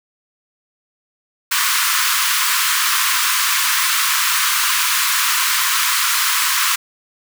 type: high-pass noise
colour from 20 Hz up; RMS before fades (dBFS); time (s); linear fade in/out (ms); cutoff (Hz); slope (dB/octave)
pink; -17; 1.51-6.76; 10; 990; 96
effects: none